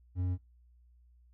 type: tone with hard clipping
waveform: sine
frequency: 90.8 Hz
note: F#2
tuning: 32 cents flat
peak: -31 dBFS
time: 0.15-0.38 s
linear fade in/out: 50 ms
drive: 6 dB
effects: noise-tail reverb RT60 0.2 s tail -20 dB re dry + added 60 Hz sine -59 dBFS peak until 1.33 s